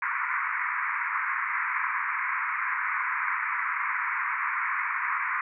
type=band-pass noise; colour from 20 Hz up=pink; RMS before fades=-29 dBFS; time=0.02-5.41 s; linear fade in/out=2 ms; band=980 to 2300 Hz; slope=96 dB/octave; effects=none